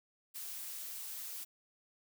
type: noise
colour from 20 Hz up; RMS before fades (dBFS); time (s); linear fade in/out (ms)
blue; -44; 0.34-1.45; 20
effects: none